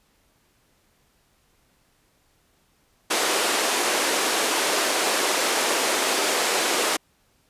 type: band-pass noise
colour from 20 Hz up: pink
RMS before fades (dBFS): -23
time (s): 3.1-6.97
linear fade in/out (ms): 10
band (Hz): 330 to 11000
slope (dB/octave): 24
effects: pink hiss -64 dBFS RMS until 7.49 s + resampled to 32000 Hz